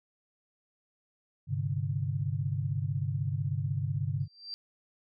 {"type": "chord", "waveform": "sine", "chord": "G suspended fourth", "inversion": "none", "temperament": "equal with one note detuned", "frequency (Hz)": [100.52, 130.81, 146.83], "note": ["G2", "C3", "D3"], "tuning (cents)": [44, 0, 0], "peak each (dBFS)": -33, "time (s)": [1.47, 4.28], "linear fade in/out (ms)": 50}
{"type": "tone with exponential growth", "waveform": "sine", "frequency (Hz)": 4699, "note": "D8", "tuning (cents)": 0, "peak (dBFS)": -34, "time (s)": [4.2, 4.54], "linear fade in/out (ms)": 0, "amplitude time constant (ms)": 73}
{"effects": []}